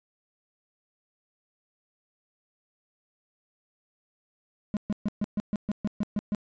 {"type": "tone bursts", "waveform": "triangle", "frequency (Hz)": 207.7, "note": "G#3", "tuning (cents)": 0, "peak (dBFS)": -22, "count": 11, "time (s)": [4.74, 6.348], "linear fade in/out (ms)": 0, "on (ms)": 28, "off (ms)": 130, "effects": ["resampled to 16000 Hz"]}